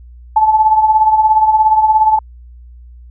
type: tone with tremolo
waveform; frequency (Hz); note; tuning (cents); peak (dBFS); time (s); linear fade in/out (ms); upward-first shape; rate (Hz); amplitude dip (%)
sine; 868; A5; -24; -4; 0.36-2.19; 5; triangle; 17; 70
effects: added 60 Hz sine -34 dBFS peak until 3.1 s